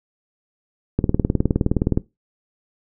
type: click train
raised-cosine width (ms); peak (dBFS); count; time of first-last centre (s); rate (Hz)
3; -4; 20; 0.99-1.974; 19.3
effects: noise-tail reverb RT60 0.2 s tail -18 dB re dry